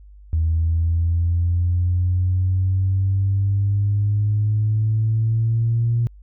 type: exponential sweep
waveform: sine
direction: up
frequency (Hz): 80.1 to 118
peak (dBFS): -15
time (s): 0.33-6.07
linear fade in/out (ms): 0
effects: tanh soft clip ceiling -11 dBFS + added 50 Hz sine -41 dBFS peak until 6.22 s

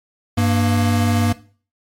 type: tone pair together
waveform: square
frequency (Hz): 98.79 / 235.1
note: G2 / A#3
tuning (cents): +14 / +15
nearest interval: octave + minor third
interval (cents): 1501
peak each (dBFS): -17 / -19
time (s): 0.37-1.33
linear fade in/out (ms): 10
effects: noise-tail reverb RT60 0.4 s tail -17 dB re dry + MP3 64 kbps

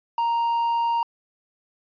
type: tone with quantisation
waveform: triangle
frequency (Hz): 932.3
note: A#5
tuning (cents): 0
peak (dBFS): -18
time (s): 0.18-1.03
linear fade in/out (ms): 2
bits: 8
effects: resampled to 11025 Hz

